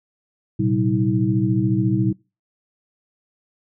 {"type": "tone cluster", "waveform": "sine", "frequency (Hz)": [114.5, 128.6, 191.3, 319.6], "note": ["A#2", "C3", "G3", "D#4"], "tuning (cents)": [-31, -30, -42, 47], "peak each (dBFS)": -22, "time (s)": [0.59, 2.13], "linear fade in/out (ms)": 10, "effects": ["noise-tail reverb RT60 0.3 s tail -25 dB re dry"]}